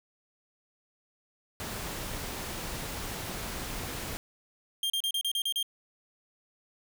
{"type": "noise", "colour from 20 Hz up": "pink", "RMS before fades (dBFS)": -37, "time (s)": [1.6, 4.17], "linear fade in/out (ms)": 0}
{"type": "tone bursts", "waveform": "45% pulse", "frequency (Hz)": 3196, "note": "G7", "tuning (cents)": 33, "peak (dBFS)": -27, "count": 8, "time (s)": [4.83, 5.628], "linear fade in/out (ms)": 2, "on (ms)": 70, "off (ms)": 34}
{"effects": []}